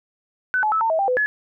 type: tone with pitch steps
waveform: sine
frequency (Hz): 1505 / 856 / 1306 / 903 / 643 / 789 / 503 / 1702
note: F#6 / A5 / E6 / A5 / E5 / G5 / B4 / G#6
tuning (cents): +29 / -48 / -17 / +45 / -43 / +11 / +32 / +42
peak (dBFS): -17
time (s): 0.54-1.26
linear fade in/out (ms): 0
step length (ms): 90
effects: none